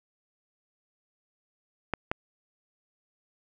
clicks, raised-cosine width 0.5 ms, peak -12 dBFS, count 2, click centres 1.937 / 2.115 s, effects none

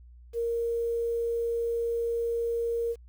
sine tone with quantisation, 466.2 Hz, A#4, in tune, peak -26 dBFS, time 0.33-2.96 s, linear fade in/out 50 ms, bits 9, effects added 60 Hz sine -48 dBFS peak until 3.08 s

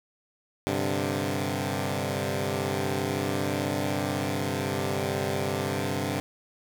10% pulse chord, G suspended fourth, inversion none, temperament equal, 98 / 130.81 / 146.83 Hz, G2 / C3 / D3, 0 / 0 / 0 cents, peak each -22 / -23 / -24 dBFS, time 0.67-6.2 s, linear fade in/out 0 ms, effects none

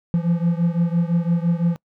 triangle beating tone pair, 168.4 / 174.3 Hz, E3 / F3, +37 / -3 cents, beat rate 5.9 Hz, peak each -17 / -19 dBFS, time 0.14-1.76 s, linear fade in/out 0 ms, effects noise-tail reverb RT60 0.1 s tail -24 dB re dry

